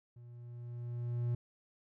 triangle tone with level ramp, 120 Hz, B2, 49 cents flat, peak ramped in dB -49 to -28 dBFS, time 0.16-1.35 s, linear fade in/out 5 ms, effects none

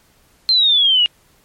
sine exponential sweep, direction down, 4186 to 2835 Hz, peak -10 dBFS, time 0.49-1.06 s, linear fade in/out 0 ms, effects pink hiss -55 dBFS RMS until 1.44 s + MP3 64 kbps

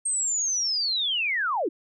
sine linear sweep, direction down, 8510 to 269.3 Hz, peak -23 dBFS, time 0.05-1.69 s, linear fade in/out 10 ms, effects none

